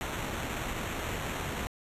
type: noise with sample-and-hold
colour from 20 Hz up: pink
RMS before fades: -35 dBFS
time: 0.01-1.67 s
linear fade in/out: 0 ms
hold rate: 4900 Hz
effects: resampled to 32000 Hz